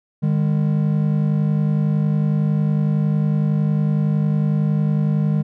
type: tone pair together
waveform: triangle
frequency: 152.08 / 203 Hz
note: D#3 / G#3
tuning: -39 / -39 cents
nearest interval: perfect fourth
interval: 500 cents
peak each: -15 / -19 dBFS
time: 0.22-5.43 s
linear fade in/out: 20 ms
effects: none